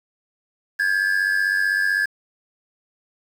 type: tone pair together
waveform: triangle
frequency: 1611.2 / 1707 Hz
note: G6 / G#6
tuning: +47 / +47 cents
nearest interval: minor second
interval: 100 cents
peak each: -19 dBFS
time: 0.79-2.06 s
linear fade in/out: 10 ms
effects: 7-bit